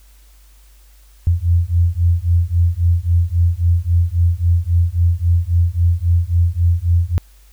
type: beating tone pair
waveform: sine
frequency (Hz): 84.3 / 88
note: E2 / F2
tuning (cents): +39 / +14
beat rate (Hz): 3.7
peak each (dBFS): -15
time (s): 1.27-7.18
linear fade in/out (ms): 0
effects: added 50 Hz sine -44 dBFS peak until 7.52 s + white hiss -54 dBFS RMS until 7.52 s